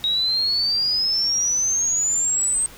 sine exponential sweep, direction up, 3786 to 8372 Hz, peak -18 dBFS, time 0.04-2.66 s, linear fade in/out 0 ms, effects pink hiss -43 dBFS RMS until 2.77 s

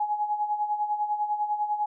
sine tone with tremolo, 838 Hz, G#5, 15 cents sharp, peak -22 dBFS, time 0-1.86 s, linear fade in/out 5 ms, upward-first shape sine, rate 10 Hz, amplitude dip 65%, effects none

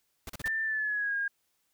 pink noise bursts, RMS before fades -40 dBFS, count 4, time 0.27-0.481 s, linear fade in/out 2 ms, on 25 ms, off 37 ms
sine tone with pitch glide, 1782 to 1624.7 Hz, A6 to G#6, +22 to -38 cents, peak -28 dBFS, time 0.44-1.28 s, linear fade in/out 5 ms, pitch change -160 cents, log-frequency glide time 0.63-1.16 s
effects white hiss -75 dBFS RMS until 1.73 s

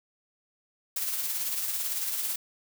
blue noise with tremolo, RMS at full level -29 dBFS, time 0.96-2.36 s, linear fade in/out 5 ms, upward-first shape triangle, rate 18 Hz, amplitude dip 45%, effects none

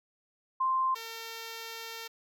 sine / 5% pulse tone pair in turn, 1046.5 / 454.5 Hz, C6 / A#4, 0 / -44 cents, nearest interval octave + major second, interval 1444 cents, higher first, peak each -25 / -28 dBFS, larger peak first, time 0.6-0.95 / 0.95-2.08 s, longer second, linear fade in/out 10 ms, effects none

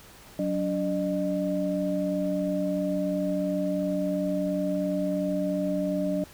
sine tone cluster, 185.1 / 288 / 607 Hz, F#3 / D4 / D#5, +1 / -34 / -43 cents, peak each -29 dBFS, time 0.39-6.24 s, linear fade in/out 2 ms, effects pink hiss -50 dBFS RMS until 6.33 s

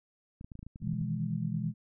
clicks, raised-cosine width 5 ms, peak -32 dBFS, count 12, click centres 0.411 / 0.445 / 0.518 / 0.554 / 0.592 / 0.629 / 0.666 / 0.759 / 0.823 / 0.875 / 0.934 / 1.016 s
sine chord, E major seventh, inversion second, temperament equal, 123.47 / 155.56 / 164.81 / 207.7 Hz, B2 / D#3 / E3 / G#3, 0 / 0 / 0 / 0 cents, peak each -36 / -38 / -34 / -36 dBFS, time 0.8-1.74 s, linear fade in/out 50 ms
effects none

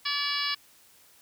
harmonic tone with a mistuned harmonic, 575 Hz, D5, 37 cents flat, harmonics 2 / 3 / 4 / 5 / 6 / 7 / 8 / 9, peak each -35 / -35 / -35 / -35 / -35 / -35 / -35 / -35 dBFS, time 0.05-0.55 s, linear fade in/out 10 ms, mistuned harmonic 6, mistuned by -38 cents, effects white hiss -58 dBFS RMS until 1.21 s

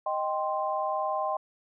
sine chord, C minor, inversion first, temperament equal, 622.3 / 784 / 1046.5 Hz, Eb5 / G5 / C6, 0 / 0 / 0 cents, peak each -31 dBFS, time 0.06-1.37 s, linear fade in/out 5 ms, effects none

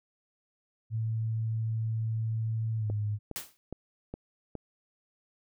sine tone with pitch glide, 111.7 to 104.82 Hz, A2 to G#2, +27 to +16 cents, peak -28 dBFS, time 0.9-3.19 s, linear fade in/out 50 ms, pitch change -111 cents, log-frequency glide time 2.77-2.89 s
click train, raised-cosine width 2 ms, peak -24 dBFS, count 5, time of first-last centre 2.9-4.553 s, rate 2.42 Hz
white noise with exponential decay, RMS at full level -33 dBFS, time 3.36-3.57 s, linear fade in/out 0 ms, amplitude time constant 44 ms
effects none

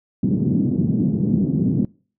pink band-pass noise, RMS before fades -19 dBFS, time 0.23-1.85 s, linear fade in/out 2 ms, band 150 to 260 Hz, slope 24 dB/octave, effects noise-tail reverb RT60 0.4 s tail -23 dB re dry

